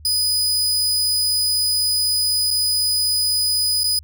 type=tone with dropouts; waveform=sawtooth; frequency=4978 Hz; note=D#8; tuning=in tune; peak=-14 dBFS; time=0.05-3.99 s; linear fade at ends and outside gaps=2 ms; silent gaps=2.506-2.51 / 3.835-3.841 s; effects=added 76 Hz sine -40 dBFS peak until 4.03 s